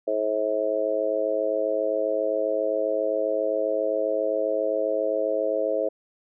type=harmonic tone; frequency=107.5 Hz; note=A2; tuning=40 cents flat; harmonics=3 / 4 / 5 / 6; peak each=-33 / -29 / -25 / -27 dBFS; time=0.07-5.89 s; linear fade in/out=10 ms; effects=none